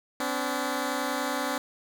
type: tone pair together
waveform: 10% pulse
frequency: 256 / 286.6 Hz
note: C4 / D4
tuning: -38 / -42 cents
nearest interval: major second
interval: 196 cents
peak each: -22 dBFS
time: 0.2-1.58 s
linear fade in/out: 2 ms
effects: none